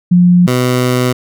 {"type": "tone pair in turn", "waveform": ["sine", "15% pulse"], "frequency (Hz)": [177.4, 125.44], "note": ["F3", "B2"], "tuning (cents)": [27, 27], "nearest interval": "tritone", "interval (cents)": 600, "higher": "first", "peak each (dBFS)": -4, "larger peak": "neither", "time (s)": [[0.11, 0.47], [0.47, 1.13]], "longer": "second", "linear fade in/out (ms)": 10, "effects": []}